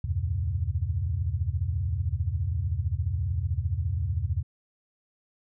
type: tone cluster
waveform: sine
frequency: 74.5 / 88.3 / 103.5 / 128.9 Hz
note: D2 / F2 / G#2 / C3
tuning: +25 / +20 / -5 / -26 cents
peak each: -31 / -28 / -32 / -35 dBFS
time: 0.04-4.43 s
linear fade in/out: 5 ms
effects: none

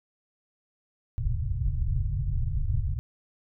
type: low-pass noise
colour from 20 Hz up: pink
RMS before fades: -27 dBFS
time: 1.18-2.99 s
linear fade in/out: 0 ms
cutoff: 140 Hz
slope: 96 dB/octave
effects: none

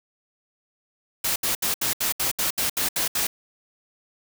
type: noise bursts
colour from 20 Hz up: white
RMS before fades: -24 dBFS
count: 11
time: 1.24-3.27 s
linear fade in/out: 5 ms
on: 120 ms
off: 71 ms
effects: none

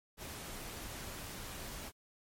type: noise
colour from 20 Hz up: pink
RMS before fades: -45 dBFS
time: 0.17-1.92 s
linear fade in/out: 50 ms
effects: MP3 64 kbps

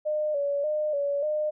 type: tone with vibrato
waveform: sine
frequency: 587.3 Hz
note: D5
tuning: in tune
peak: -24 dBFS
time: 0.05-1.51 s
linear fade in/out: 20 ms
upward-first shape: square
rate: 1.7 Hz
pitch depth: 58 cents each way
effects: none

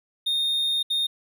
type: tone bursts at uneven times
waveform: triangle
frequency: 3678 Hz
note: A#7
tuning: 24 cents flat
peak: -20 dBFS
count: 2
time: 0.26-0.83 / 0.9-1.07 s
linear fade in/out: 10 ms
effects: none

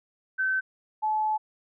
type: tone pair in turn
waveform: sine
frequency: 1535 / 861.5 Hz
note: G6 / A5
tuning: -37 / -37 cents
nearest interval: minor seventh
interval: 1000 cents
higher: first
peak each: -23 dBFS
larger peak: neither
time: 0.38-0.61 / 1.02-1.38 s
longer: second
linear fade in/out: 20 ms
effects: none

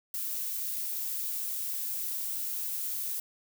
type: noise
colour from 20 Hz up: violet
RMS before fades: -34 dBFS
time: 0.14-3.2 s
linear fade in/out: 2 ms
effects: none

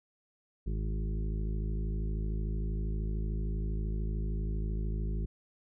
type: harmonic tone with a mistuned harmonic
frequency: 53 Hz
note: G#1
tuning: 36 cents sharp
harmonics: 1 / 2 / 3 / 4 / 6 / 7 / 8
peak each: -31 / -41 / -40 / -44 / -50 / -48 / -54 dBFS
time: 0.66-5.26 s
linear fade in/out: 10 ms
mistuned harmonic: 1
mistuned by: -40 cents
effects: none

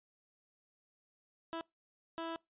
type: tone bursts at uneven times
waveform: 15% pulse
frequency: 329.6 Hz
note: E4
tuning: in tune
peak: -32 dBFS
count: 2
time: 1.53-1.61 / 2.18-2.36 s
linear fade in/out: 0 ms
effects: noise-tail reverb RT60 0.2 s tail -24 dB re dry + resampled to 8000 Hz

